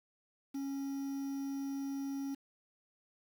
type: tone with quantisation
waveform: triangle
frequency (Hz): 275.3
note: C#4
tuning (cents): -12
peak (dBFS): -34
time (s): 0.54-2.35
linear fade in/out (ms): 10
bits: 9
effects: none